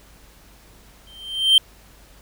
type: tone with exponential growth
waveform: triangle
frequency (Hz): 3136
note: G7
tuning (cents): 0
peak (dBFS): -6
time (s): 1.07-1.58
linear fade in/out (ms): 2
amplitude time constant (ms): 110
effects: added 50 Hz sine -51 dBFS peak until 2.21 s + pink hiss -51 dBFS RMS until 2.21 s